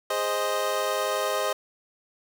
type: chord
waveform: 25% pulse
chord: Ab major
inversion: none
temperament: equal with one note detuned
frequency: 412 / 523.3 / 622.3 Hz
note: Ab4 / C5 / Eb5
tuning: -14 / 0 / 0 cents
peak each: -28 / -25 / -24 dBFS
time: 0.1-1.53 s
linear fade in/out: 5 ms
effects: none